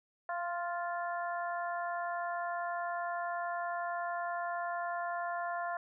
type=harmonic tone with a mistuned harmonic; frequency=349.4 Hz; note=F4; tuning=1 cent sharp; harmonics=2 / 3 / 4 / 5; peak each=-36 / -40 / -42 / -44 dBFS; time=0.29-5.77 s; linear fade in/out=2 ms; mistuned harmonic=2; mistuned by=-18 cents; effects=none